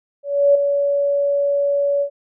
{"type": "tone with ADSR envelope", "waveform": "sine", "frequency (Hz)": 567, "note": "C#5", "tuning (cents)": 39, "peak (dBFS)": -8, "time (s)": [0.23, 2.1], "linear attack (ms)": 320, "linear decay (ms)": 5, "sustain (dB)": -7, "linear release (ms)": 85, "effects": []}